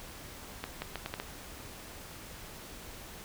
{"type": "accelerating click train", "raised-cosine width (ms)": 0.3, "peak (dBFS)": -19, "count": 6, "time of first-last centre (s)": [0.64, 1.2], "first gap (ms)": 180, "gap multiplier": 0.76, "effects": ["pink hiss -47 dBFS RMS until 3.24 s"]}